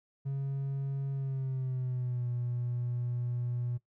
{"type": "tone with pitch glide", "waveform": "triangle", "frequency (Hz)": [137.3, 121.62], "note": ["C#3", "B2"], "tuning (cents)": [-16, -26], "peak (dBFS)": -28, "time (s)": [0.25, 3.78], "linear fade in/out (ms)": 20, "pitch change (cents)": -210, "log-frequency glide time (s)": [1.12, 2.28], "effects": ["noise-tail reverb RT60 0.1 s tail -18 dB re dry", "tanh soft clip ceiling -26 dBFS"]}